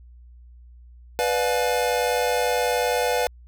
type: chord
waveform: square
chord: B diminished seventh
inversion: none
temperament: just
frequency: 493.9 / 592.7 / 711.2 / 853.4 Hz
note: B4 / D5 / F5 / Ab5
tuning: 0 / +16 / +31 / +47 cents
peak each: -24 / -29 / -27 / -29 dBFS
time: 1.19-3.27 s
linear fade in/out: 0 ms
effects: added 60 Hz sine -44 dBFS peak until 3.47 s